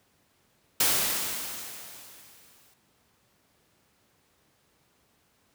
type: noise with exponential decay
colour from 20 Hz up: white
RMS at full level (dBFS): -22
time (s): 0.8-2.74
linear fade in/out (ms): 5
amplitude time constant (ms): 420
effects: pink hiss -67 dBFS RMS until 5.54 s + high-pass 80 Hz 12 dB/octave